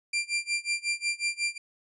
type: tone with tremolo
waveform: sawtooth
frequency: 2373 Hz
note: D7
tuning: 17 cents sharp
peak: -21 dBFS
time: 0.13-1.58 s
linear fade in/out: 5 ms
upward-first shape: sine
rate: 5.5 Hz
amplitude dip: 95%
effects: resampled to 24000 Hz